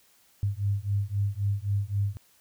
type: beating tone pair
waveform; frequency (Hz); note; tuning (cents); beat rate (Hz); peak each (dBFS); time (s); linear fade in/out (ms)
sine; 98.9 / 102.7; G2 / G#2; +16 / -19; 3.8; -28; 0.43-2.17; 0
effects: white hiss -62 dBFS RMS until 2.4 s